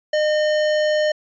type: tone with hard clipping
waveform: sine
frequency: 609 Hz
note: D#5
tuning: 37 cents flat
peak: -18 dBFS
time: 0.13-1.12 s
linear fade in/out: 5 ms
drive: 16 dB
effects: resampled to 16000 Hz